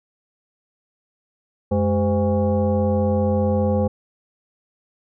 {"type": "tone with frequency modulation", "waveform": "sine", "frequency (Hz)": 210.5, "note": "G#3", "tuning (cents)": 24, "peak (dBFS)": -16, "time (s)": [1.71, 3.88], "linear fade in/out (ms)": 10, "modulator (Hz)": 302, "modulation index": 1.4, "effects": []}